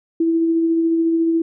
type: tone with tremolo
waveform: sine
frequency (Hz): 329.6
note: E4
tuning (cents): 0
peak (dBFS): -13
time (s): 0.2-1.42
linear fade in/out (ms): 5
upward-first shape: sine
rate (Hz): 14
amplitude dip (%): 25
effects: none